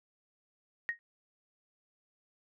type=tone with exponential decay; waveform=sine; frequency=1870 Hz; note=A#6; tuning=5 cents sharp; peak=-26 dBFS; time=0.89-0.99 s; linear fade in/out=0 ms; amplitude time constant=20 ms; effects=none